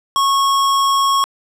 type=tone; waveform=square; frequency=1098 Hz; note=C#6; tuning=17 cents flat; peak=-13 dBFS; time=0.16-1.24 s; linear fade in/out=0 ms; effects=low-pass 11000 Hz 12 dB/octave + 8-bit

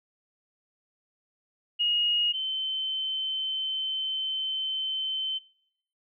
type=tone pair in turn; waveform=sine; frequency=2873 / 3077 Hz; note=F7 / G7; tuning=+48 / -33 cents; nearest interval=minor second; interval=119 cents; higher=second; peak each=-22 / -28 dBFS; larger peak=first; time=1.79-2.33 / 2.33-5.39 s; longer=second; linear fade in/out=20 ms; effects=noise-tail reverb RT60 0.8 s tail -22 dB re dry

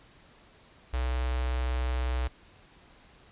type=tone with notch filter; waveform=square; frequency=62.7 Hz; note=B1; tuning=27 cents sharp; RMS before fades=-29 dBFS; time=0.93-2.28 s; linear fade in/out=10 ms; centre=210 Hz; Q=0.52; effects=pink hiss -57 dBFS RMS until 3.31 s + resampled to 8000 Hz

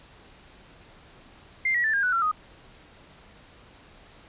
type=tone with pitch steps; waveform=sine; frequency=2097 / 1923 / 1763.4 / 1617 / 1482.8 / 1359.7 / 1246.9 Hz; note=C7 / B6 / A6 / G#6 / F#6 / F6 / D#6; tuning=+3 / -47 / +3 / -47 / +3 / -47 / +3 cents; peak=-21 dBFS; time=1.65-2.315 s; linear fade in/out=5 ms; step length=95 ms; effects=pink hiss -52 dBFS RMS until 4.28 s + resampled to 8000 Hz

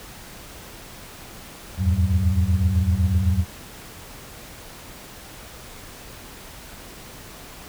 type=tone cluster; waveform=sine; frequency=80.4 / 88.3 / 106.2 / 189.2 Hz; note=E2 / F2 / G#2 / F#3; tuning=-43 / +20 / +39 / +39 cents; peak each=-23 / -19 / -26 / -26 dBFS; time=1.77-3.45 s; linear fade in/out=50 ms; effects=pink hiss -41 dBFS RMS until 7.68 s

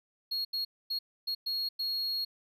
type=tone bursts at uneven times; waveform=triangle; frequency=4300 Hz; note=C8; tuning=47 cents sharp; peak=-29 dBFS; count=6; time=0.31-0.45 / 0.53-0.65 / 0.9-0.99 / 1.27-1.35 / 1.46-1.69 / 1.79-2.25 s; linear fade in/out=10 ms; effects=none

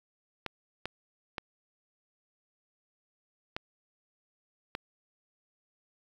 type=clicks; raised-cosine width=0.3 ms; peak=-18 dBFS; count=5; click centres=0.463 / 0.856 / 1.382 / 3.565 / 4.751 s; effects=8-bit

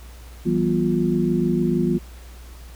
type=tone cluster; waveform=sine; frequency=164.6 / 191.2 / 241.8 / 351.6 Hz; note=E3 / G3 / B3 / F4; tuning=-2 / -43 / -36 / +12 cents; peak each=-23 dBFS; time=0.45-1.99 s; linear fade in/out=20 ms; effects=added 60 Hz sine -38 dBFS peak until 2.75 s + pink hiss -48 dBFS RMS until 2.75 s

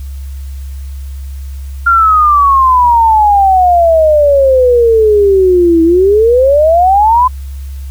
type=exponential two-way sweep; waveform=sine; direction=down then up; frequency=1400 to 324.3 to 1033 Hz; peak=-4 dBFS; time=1.86-7.28 s; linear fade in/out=10 ms; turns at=5.83 s; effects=added 68 Hz sine -20 dBFS peak until 7.9 s + white hiss -43 dBFS RMS until 7.9 s

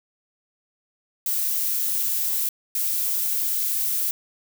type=noise bursts at uneven times; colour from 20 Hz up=violet; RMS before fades=-24 dBFS; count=2; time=1.26-2.49 / 2.75-4.11 s; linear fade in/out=2 ms; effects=none

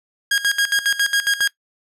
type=tone with tremolo; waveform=sawtooth; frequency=1632 Hz; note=G#6; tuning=31 cents flat; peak=-11 dBFS; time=0.31-1.48 s; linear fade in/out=5 ms; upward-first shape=square; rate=7.3 Hz; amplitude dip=80%; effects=noise-tail reverb RT60 0.1 s tail -20 dB re dry + low-pass 12000 Hz 12 dB/octave

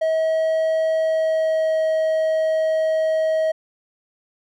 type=tone with pitch glide; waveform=triangle; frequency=640 to 635.2 Hz; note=D#5 to D#5; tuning=+49 to +36 cents; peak=-15 dBFS; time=0.01-3.52 s; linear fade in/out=10 ms; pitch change=-13 cents; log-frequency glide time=0.95-1.82 s; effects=none

